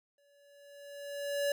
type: tone with exponential growth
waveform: square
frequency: 570 Hz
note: C#5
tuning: 48 cents sharp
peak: -28 dBFS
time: 0.18-1.52 s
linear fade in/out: 2 ms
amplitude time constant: 290 ms
effects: none